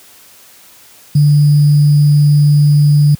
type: tone with sample-and-hold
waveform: sine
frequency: 146.83 Hz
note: D3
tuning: in tune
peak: -5 dBFS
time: 1.15-3.15 s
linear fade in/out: 5 ms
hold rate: 4900 Hz
effects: white hiss -42 dBFS RMS until 3.19 s + high-pass 60 Hz 12 dB/octave